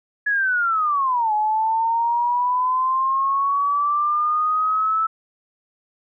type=linear two-way sweep; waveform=sine; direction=down then up; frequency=1700 to 843 to 1317 Hz; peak=-17 dBFS; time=0.26-5.07 s; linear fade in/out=10 ms; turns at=1.33 s; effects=none